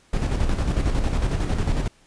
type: noise with tremolo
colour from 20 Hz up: brown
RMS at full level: -20 dBFS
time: 0.13-1.88 s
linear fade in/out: 5 ms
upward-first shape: square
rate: 11 Hz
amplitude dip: 45%
effects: pink hiss -57 dBFS RMS until 2.06 s + resampled to 22050 Hz